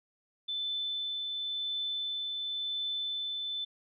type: tone with tremolo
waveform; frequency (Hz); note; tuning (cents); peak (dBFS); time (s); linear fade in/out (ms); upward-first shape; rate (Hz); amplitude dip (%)
sine; 3520; A7; 0; -31; 0.48-3.65; 10; triangle; 0.94; 25
effects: none